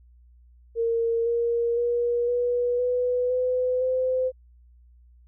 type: tone with pitch steps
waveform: sine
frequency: 461.1 / 469.4 / 477.9 / 486.5 / 495.3 / 504.3 / 513.4 Hz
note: A#4 / A#4 / A#4 / B4 / B4 / B4 / C5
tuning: -19 / +12 / +43 / -26 / +5 / +36 / -33 cents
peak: -21 dBFS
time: 0.75-4.32 s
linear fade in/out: 50 ms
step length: 510 ms
effects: added 60 Hz sine -51 dBFS peak until 5.27 s